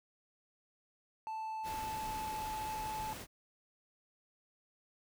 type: tone with pitch glide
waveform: triangle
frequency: 880 to 867.9 Hz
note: A5 to A5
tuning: 0 to -24 cents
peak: -36 dBFS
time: 1.27-3.13 s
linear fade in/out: 0 ms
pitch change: -24 cents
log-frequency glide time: 1.39-2.38 s
type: noise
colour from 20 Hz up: pink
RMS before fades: -46 dBFS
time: 1.63-3.27 s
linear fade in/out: 50 ms
effects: none